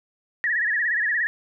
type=tone with vibrato; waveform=sine; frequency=1800 Hz; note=A6; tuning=39 cents sharp; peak=-20 dBFS; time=0.44-1.27 s; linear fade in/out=0 ms; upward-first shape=sine; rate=17 Hz; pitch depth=130 cents each way; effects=none